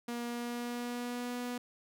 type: tone with pitch glide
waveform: sawtooth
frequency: 238.2 to 244.8 Hz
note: A#3 to B3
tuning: +38 to -15 cents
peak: -32 dBFS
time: 0.08-1.58 s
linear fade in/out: 5 ms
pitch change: +47 cents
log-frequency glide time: 0.25-1.35 s
effects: none